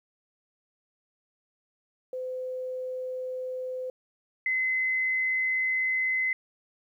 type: tone pair in turn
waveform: sine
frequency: 511 / 2044 Hz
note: C5 / C7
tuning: -41 / -41 cents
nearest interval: 2 octaves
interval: 2400 cents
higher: second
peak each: -31 / -24 dBFS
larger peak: second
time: 2.13-3.9 / 4.46-6.33 s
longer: second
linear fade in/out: 2 ms
effects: 11-bit